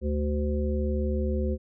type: harmonic tone with a mistuned harmonic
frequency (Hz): 73.42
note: D2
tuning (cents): 0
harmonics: 1 / 3 / 5 / 7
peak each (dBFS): -26 / -31 / -33 / -34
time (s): 0.01-1.58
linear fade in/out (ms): 50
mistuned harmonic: 5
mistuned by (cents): +30
effects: none